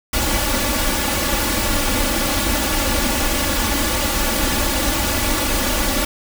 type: noise with comb filter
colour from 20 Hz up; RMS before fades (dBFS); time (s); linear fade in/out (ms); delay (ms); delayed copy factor
pink; -19; 0.13-6.05; 5; 3.5; +1
effects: none

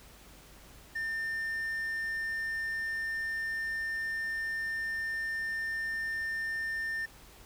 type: tone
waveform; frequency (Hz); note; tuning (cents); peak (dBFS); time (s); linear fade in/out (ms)
triangle; 1800; A6; +39; -30; 0.95-7.06; 10
effects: added 50 Hz sine -57 dBFS peak until 7.45 s + pink hiss -55 dBFS RMS until 7.45 s

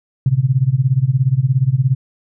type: tone with tremolo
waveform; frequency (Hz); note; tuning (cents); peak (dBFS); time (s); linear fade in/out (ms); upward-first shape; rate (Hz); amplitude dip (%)
sine; 130.8; C3; 0; -8; 0.26-1.95; 2; sine; 17; 90
effects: none

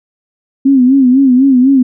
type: tone with vibrato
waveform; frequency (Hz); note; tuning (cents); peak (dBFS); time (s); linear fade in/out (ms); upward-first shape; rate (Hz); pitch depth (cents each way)
sine; 261.6; C4; 0; -4; 0.65-1.83; 10; sine; 4; 100
effects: none

